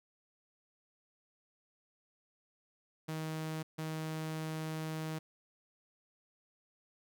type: tone bursts at uneven times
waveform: sawtooth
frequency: 157.9 Hz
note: D#3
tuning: 26 cents sharp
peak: -33 dBFS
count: 2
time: 3.08-3.63 / 3.78-5.19 s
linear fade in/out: 10 ms
effects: none